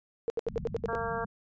sine tone bursts, 460.3 Hz, A#4, 22 cents flat, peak -26 dBFS, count 8, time 0.28-0.951 s, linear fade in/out 0 ms, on 20 ms, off 73 ms
white low-pass noise, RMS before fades -41 dBFS, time 0.47-1.26 s, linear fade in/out 10 ms, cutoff 230 Hz, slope 96 dB/octave
harmonic tone, 229.5 Hz, A#3, 27 cents flat, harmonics 2 / 3 / 4 / 5 / 6 / 7, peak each -35 / -37 / -38 / -39 / -40 / -40 dBFS, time 0.88-1.25 s, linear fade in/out 10 ms
effects resampled to 16000 Hz

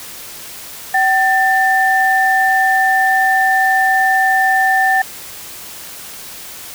sine tone pair together, 764.5 / 1785 Hz, G5 / A6, -44 / +24 cents, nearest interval octave + minor third, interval 1468 cents, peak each -13 dBFS, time 0.94-5.02 s, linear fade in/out 5 ms, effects white hiss -32 dBFS RMS until 6.74 s

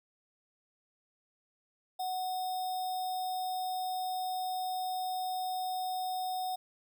sine tone with sample-and-hold, 740 Hz, F#5, in tune, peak -32 dBFS, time 1.99-6.56 s, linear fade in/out 10 ms, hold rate 4410 Hz, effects none

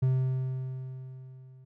triangle tone with level ramp, 130 Hz, C3, 11 cents flat, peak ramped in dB -19 to -48 dBFS, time 0.02-1.65 s, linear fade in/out 10 ms, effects none

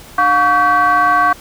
sine tone with frequency modulation, 1130 Hz, C#6, 33 cents sharp, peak -8 dBFS, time 0.18-1.33 s, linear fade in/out 5 ms, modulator 414 Hz, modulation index 1, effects tanh soft clip ceiling -4 dBFS + pink hiss -38 dBFS RMS until 1.4 s

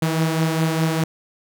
sawtooth beating tone pair, 160 / 164.9 Hz, D#3 / E3, +49 / +1 cents, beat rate 4.9 Hz, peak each -15 / -21 dBFS, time 0.02-1.04 s, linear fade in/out 5 ms, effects none

